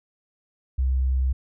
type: tone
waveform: sine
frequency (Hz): 65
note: C2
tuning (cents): -11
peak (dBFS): -19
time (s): 0.78-1.33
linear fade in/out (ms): 10
effects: none